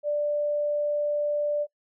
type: tone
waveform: sine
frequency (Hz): 589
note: D5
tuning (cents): +5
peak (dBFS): -23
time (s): 0.03-1.67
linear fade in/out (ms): 50
effects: noise-tail reverb RT60 0.1 s tail -23 dB re dry